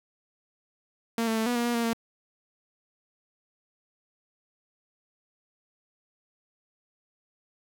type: tone with pitch steps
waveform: sawtooth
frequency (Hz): 229.6 / 223.3 / 221.8 / 243.2 / 237.5 / 239.2 / 233.4 / 229.6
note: A#3 / A3 / A3 / B3 / A#3 / A#3 / A#3 / A#3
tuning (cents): -26 / +26 / +14 / -26 / +33 / +45 / +2 / -26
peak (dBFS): -21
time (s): 1.18-1.932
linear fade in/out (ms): 2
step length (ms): 94
effects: none